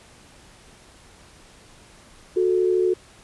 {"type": "tone pair together", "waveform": "sine", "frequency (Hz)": [366.7, 440], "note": ["F#4", "A4"], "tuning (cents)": [-15, 0], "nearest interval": "minor third", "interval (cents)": 315, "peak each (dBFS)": [-18, -23], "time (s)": [2.36, 2.94], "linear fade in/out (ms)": 10, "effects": ["pink hiss -50 dBFS RMS until 3.23 s", "resampled to 24000 Hz"]}